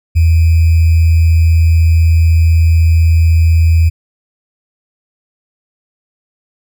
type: tone with sample-and-hold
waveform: sine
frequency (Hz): 82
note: E2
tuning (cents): -9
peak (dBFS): -5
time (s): 0.15-3.9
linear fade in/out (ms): 20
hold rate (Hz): 2450
effects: none